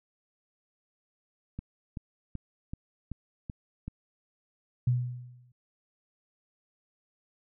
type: click train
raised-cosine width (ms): 5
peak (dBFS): -24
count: 7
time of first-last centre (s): 1.59-3.88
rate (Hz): 2.62
type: tone with exponential decay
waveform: sine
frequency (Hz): 123.47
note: B2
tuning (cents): 0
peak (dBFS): -20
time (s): 4.87-5.52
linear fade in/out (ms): 5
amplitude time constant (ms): 140
effects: none